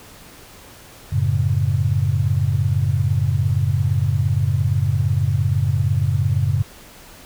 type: chord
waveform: sine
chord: F# minor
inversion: none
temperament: equal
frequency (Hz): 92.5 / 110 / 138.59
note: F#2 / A2 / C#3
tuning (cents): 0 / 0 / 0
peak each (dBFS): -20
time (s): 1.12-6.63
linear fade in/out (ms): 10
effects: pink hiss -43 dBFS RMS until 7.25 s